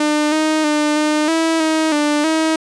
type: tone with pitch steps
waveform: sawtooth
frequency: 300.5 / 311.7 / 300.2 / 303.3 / 325.6 / 316.4 / 296.1 / 318.5 Hz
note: D4 / D#4 / D4 / D#4 / E4 / D#4 / D4 / D#4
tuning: +40 / +3 / +38 / -44 / -21 / +29 / +14 / +41 cents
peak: -10 dBFS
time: 0-2.56 s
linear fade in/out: 5 ms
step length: 320 ms
effects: resampled to 22050 Hz